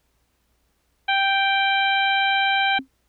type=harmonic tone; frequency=784 Hz; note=G5; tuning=in tune; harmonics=1 / 2 / 3 / 4 / 5; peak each=-21 / -23 / -24 / -26 / -31 dBFS; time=1.08-2.79 s; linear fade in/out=10 ms
type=tone with exponential decay; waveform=sine; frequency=266.7 Hz; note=C4; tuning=33 cents sharp; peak=-24 dBFS; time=2.79-2.88 s; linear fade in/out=1 ms; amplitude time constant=19 ms
effects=added 60 Hz sine -69 dBFS peak until 3.08 s + pink hiss -69 dBFS RMS until 3.08 s